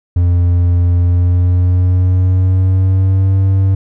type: tone with pitch glide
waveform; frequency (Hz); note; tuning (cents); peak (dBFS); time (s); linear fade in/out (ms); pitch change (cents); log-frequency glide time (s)
triangle; 87.7 to 96.19; F2 to G2; +8 to -32; -6; 0.16-3.75; 5; +160; 1-3.36
effects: none